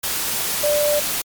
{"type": "tone in noise", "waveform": "sine", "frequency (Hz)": 590, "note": "D5", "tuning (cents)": 8, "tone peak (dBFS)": -16, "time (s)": [0.63, 1], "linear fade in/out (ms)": 10, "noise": "white", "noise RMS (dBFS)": -23, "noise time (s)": [0.03, 1.22], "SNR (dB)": 4, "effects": ["MP3 96 kbps"]}